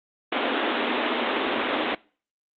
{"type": "band-pass noise", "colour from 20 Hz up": "pink", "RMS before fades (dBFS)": -25, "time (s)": [0.32, 1.95], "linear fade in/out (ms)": 5, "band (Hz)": [230, 3700], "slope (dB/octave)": 96, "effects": ["noise-tail reverb RT60 0.4 s tail -23 dB re dry", "Opus 32 kbps"]}